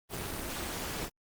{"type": "noise with amplitude modulation", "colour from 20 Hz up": "pink", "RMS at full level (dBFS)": -33, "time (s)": [0.09, 1.1], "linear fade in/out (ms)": 50, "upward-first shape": "sine", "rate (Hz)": 294, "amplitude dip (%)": 100, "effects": ["Opus 24 kbps"]}